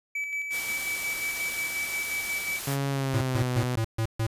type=tone with tremolo; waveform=triangle; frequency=2297 Hz; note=D7; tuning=39 cents flat; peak=-26 dBFS; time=0.15-2.59 s; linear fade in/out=5 ms; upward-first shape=square; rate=5.6 Hz; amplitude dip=40%
type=noise; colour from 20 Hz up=white; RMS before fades=-35 dBFS; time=0.5-2.78 s; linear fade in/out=50 ms
type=tone with pitch glide; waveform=sawtooth; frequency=138.59 to 124.9 Hz; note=C#3 to B2; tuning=0 to +20 cents; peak=-22 dBFS; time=2.67-3.76 s; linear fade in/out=5 ms; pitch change=-180 cents; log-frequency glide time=2.9-3.51 s
type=tone bursts; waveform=square; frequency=112.2 Hz; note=A2; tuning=34 cents sharp; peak=-25 dBFS; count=6; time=3.14-4.266 s; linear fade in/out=0 ms; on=71 ms; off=140 ms
effects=resampled to 32000 Hz